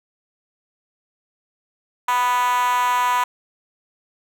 5% pulse tone with high-pass filter, 246.9 Hz, B3, in tune, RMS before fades -19 dBFS, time 2.08-3.24 s, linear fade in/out 5 ms, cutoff 960 Hz, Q 7.9, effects none

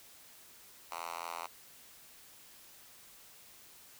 5% pulse tone with high-pass filter, 84.3 Hz, E2, 39 cents sharp, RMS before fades -42 dBFS, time 0.91-1.47 s, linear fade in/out 10 ms, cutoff 980 Hz, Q 1.9, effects white hiss -57 dBFS RMS until 3.99 s

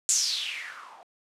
violet noise with low-pass filter sweep, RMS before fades -30 dBFS, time 0.09-1.03 s, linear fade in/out 0 ms, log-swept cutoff 7500 to 720 Hz, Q 6, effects low-pass 12000 Hz 12 dB/octave

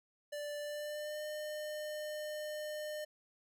square tone with pitch glide, 587.3 to 605.9 Hz, D5 to D#5, 0 to -46 cents, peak -40 dBFS, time 0.32-3.05 s, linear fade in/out 10 ms, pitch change +54 cents, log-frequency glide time 0.59-1.23 s, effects none

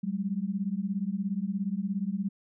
sine beating tone pair, 188.3 / 205.3 Hz, F#3 / G#3, +31 / -20 cents, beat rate 17 Hz, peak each -31 dBFS, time 0.03-2.29 s, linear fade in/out 10 ms, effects none

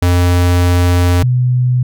square / sine tone pair in turn, 88.5 / 125.16 Hz, F2 / B2, +23 / +24 cents, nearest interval tritone, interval 601 cents, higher second, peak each -9 dBFS, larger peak neither, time 0.02-1.23 / 1.23-1.83 s, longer first, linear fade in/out 5 ms, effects none

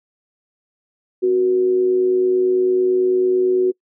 sine tone with amplitude modulation, 370 Hz, F#4, in tune, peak -11 dBFS, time 1.22-3.72 s, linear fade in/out 20 ms, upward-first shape sine, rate 109 Hz, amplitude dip 40%, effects noise-tail reverb RT60 0.1 s tail -25 dB re dry

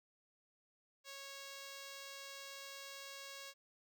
5% pulse tone, 551 Hz, C#5, 11 cents flat, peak -37 dBFS, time 1.04-3.54 s, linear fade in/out 50 ms, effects none

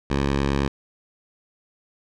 10% pulse tone, 69.4 Hz, C#2, 3 cents sharp, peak -12 dBFS, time 0.1-0.68 s, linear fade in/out 5 ms, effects low-pass 5000 Hz 12 dB/octave

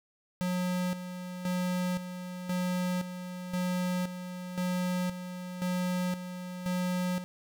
square tone with tremolo, 180.8 Hz, F#3, 40 cents flat, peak -29 dBFS, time 0.41-7.24 s, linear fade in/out 0 ms, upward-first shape square, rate 0.96 Hz, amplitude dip 65%, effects none

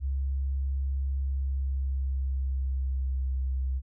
sine tone with pitch glide, 67.7 to 65.39 Hz, C#2 to C2, -40 to 0 cents, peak -26 dBFS, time 0-3.82 s, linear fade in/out 50 ms, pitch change -60 cents, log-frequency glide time 1.21-3.35 s, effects none

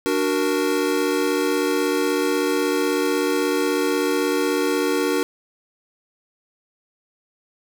square chord, D augmented, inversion none, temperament equal, 293.7 / 370 / 466.2 Hz, D4 / F#4 / A#4, 0 / 0 / 0 cents, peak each -24 dBFS, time 0.06-5.23 s, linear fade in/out 0 ms, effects none

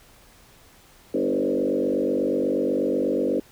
sine tone with frequency modulation, 393.5 Hz, G4, 7 cents sharp, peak -20 dBFS, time 1.14-3.4 s, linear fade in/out 5 ms, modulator 48.2 Hz, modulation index 3.2, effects pink hiss -53 dBFS RMS until 3.51 s

